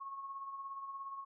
sine tone with tremolo, 1095 Hz, C#6, 22 cents flat, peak -40 dBFS, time 0-1.25 s, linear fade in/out 20 ms, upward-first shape sine, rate 17 Hz, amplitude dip 45%, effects none

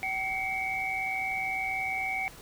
sine tone cluster, 765 / 2159 / 2279 Hz, G5 / C#7 / C#7, -42 / -46 / +47 cents, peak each -34 / -34 / -32 dBFS, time 0.03-2.28 s, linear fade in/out 0 ms, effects pink hiss -49 dBFS RMS until 2.41 s

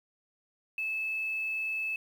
sine tone with quantisation, 2611 Hz, E7, 17 cents flat, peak -30 dBFS, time 0.78-1.96 s, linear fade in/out 2 ms, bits 9, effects none

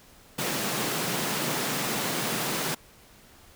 pink high-pass noise, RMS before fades -29 dBFS, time 0.38-2.75 s, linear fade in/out 10 ms, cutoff 130 Hz, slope 48 dB/octave, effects pink hiss -54 dBFS RMS until 3.55 s

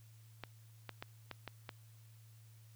clicks, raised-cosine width 0.3 ms, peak -27 dBFS, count 6, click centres 0.437 / 0.893 / 1.025 / 1.313 / 1.477 / 1.692 s, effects added 111 Hz sine -57 dBFS peak until 2.75 s + white hiss -69 dBFS RMS until 2.75 s

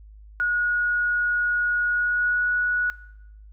sine tone with pitch glide, 1450 to 1466 Hz, F#6 to F#6, -35 to -16 cents, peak -20 dBFS, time 0.4-2.9 s, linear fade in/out 0 ms, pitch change +19 cents, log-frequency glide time 1.88-2.52 s, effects noise-tail reverb RT60 0.9 s tail -21 dB re dry + added 52 Hz sine -43 dBFS peak until 3.52 s

